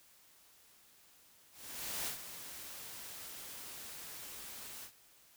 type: noise with ADSR envelope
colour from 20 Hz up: white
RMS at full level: -38 dBFS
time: 1.51-4.92 s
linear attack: 550 ms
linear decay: 110 ms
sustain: -10 dB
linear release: 86 ms
effects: white hiss -64 dBFS RMS until 5.36 s